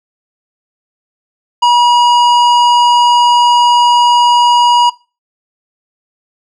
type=tone with tanh clipping; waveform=sine; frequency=963 Hz; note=B5; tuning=44 cents flat; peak=-7 dBFS; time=1.62-4.9 s; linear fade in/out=10 ms; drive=18 dB; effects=noise-tail reverb RT60 0.3 s tail -20 dB re dry + low-pass 6000 Hz 12 dB/octave